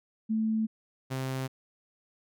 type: tone pair in turn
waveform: sine / sawtooth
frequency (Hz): 220 / 131.68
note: A3 / C3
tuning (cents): 0 / +11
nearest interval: major sixth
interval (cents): 889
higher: first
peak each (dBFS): -25 / -27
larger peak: first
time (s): 0.29-0.67 / 1.1-1.48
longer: neither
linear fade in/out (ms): 20
effects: none